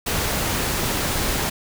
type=noise; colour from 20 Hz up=pink; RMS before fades=-23 dBFS; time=0.06-1.5 s; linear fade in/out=10 ms; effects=none